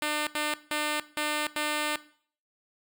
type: tone bursts at uneven times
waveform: 5% pulse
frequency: 300 Hz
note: D4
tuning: 37 cents sharp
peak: -16 dBFS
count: 5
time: 0.02-0.27 / 0.35-0.54 / 0.71-1 / 1.17-1.47 / 1.56-1.96 s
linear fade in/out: 2 ms
effects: noise-tail reverb RT60 0.5 s tail -17 dB re dry